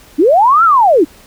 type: linear two-way sweep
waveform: sine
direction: up then down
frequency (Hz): 263.8 to 1396.9 to 263.8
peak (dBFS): -5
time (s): 0.18-1.05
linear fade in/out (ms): 20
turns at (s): 0.64
effects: pink hiss -42 dBFS RMS until 1.26 s